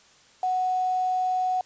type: tone with quantisation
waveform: sine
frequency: 740 Hz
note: F#5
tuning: in tune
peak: -22 dBFS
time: 0.43-1.61 s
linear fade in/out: 2 ms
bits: 7
effects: white hiss -56 dBFS RMS until 1.65 s + resampled to 16000 Hz